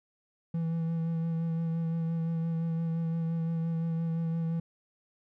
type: tone with vibrato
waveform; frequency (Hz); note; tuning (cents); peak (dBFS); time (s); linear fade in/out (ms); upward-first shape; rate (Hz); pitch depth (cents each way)
triangle; 164.81; E3; 0; -26; 0.54-4.6; 5; sine; 5.8; 19
effects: none